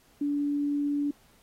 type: tone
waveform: sine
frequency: 288.4 Hz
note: D4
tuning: 31 cents flat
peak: -25 dBFS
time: 0.21-1.11 s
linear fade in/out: 5 ms
effects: pink hiss -62 dBFS RMS until 1.42 s + AAC 48 kbps